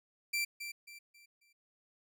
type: tone with echo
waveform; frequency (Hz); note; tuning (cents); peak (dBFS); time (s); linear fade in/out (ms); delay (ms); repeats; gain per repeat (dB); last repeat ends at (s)
sawtooth; 2349; D7; 0; -28; 0.33-0.45; 10; 270; 4; -9; 1.53
effects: none